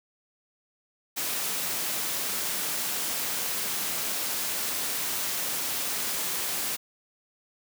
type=high-pass noise; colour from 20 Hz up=white; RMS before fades=-30 dBFS; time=1.16-6.77 s; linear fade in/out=20 ms; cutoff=130 Hz; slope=12 dB/octave; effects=none